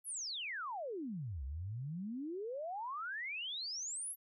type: exponential two-way sweep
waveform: sine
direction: down then up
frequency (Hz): 11840 to 63.1 to 11840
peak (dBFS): -39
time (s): 0.04-4.16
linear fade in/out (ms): 50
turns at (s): 1.44
effects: none